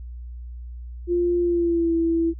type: tone with pitch glide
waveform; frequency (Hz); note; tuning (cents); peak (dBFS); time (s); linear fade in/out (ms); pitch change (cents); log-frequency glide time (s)
sine; 349.2 to 331.3; F4 to E4; 0 to +9; -18; 1.07-2.34; 50; -91; 1.41-1.94
effects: added 60 Hz sine -33 dBFS peak until 2.39 s